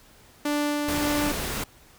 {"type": "tone with tremolo", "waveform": "sawtooth", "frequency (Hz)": 293.7, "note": "D4", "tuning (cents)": 0, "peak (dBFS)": -19, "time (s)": [0.45, 1.32], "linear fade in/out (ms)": 5, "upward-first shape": "sine", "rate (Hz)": 1.8, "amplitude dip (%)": 25}
{"type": "noise", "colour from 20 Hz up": "pink", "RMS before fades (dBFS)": -30, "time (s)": [0.88, 1.64], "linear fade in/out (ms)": 5}
{"effects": ["pink hiss -54 dBFS RMS until 1.98 s"]}